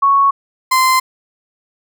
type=tone pair in turn; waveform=sine / 35% pulse; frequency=1108.7 / 1036.8 Hz; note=C#6 / C6; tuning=0 / -16 cents; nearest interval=minor second; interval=116 cents; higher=first; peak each=-8 dBFS; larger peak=neither; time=0.02-0.31 / 0.71-1 s; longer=neither; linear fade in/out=10 ms; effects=none